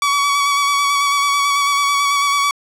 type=tone with vibrato; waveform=sawtooth; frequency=1134 Hz; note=C#6; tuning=39 cents sharp; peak=-10 dBFS; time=0.02-2.51 s; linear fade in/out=2 ms; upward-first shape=square; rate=9.1 Hz; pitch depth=17 cents each way; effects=low-pass 10000 Hz 12 dB/octave